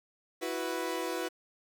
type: chord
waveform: sawtooth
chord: E suspended second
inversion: none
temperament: equal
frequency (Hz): 329.6 / 370 / 493.9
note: E4 / F#4 / B4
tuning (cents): 0 / 0 / 0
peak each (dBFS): -33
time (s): 0.41-1.29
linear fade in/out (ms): 20
effects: 10-bit